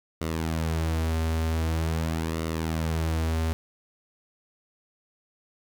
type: tone with flanger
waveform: sawtooth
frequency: 80.8 Hz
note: E2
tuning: 34 cents flat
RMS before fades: -27 dBFS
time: 0.21-3.53 s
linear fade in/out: 0 ms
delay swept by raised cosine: 1.2 to 6.4 ms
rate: 0.45 Hz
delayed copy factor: -0.55
effects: none